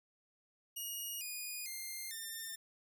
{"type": "tone with pitch steps", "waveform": "5% pulse", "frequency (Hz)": [2877, 2462, 2106, 1802], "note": ["F#7", "D#7", "C7", "A6"], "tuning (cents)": [-49, -19, 11, 41], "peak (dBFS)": -32, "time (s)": [0.76, 2.56], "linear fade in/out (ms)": 10, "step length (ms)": 450, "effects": []}